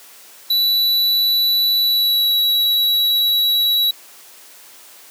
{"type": "tone with pitch glide", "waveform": "square", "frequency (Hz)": [3951, 3903], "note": ["B7", "B7"], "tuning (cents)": [0, -21], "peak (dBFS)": -14, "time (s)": [0.5, 3.91], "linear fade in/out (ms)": 5, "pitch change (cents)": -21, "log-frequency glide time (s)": [1.78, 2.36], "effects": ["white hiss -43 dBFS RMS until 5.1 s", "high-pass 300 Hz 12 dB/octave"]}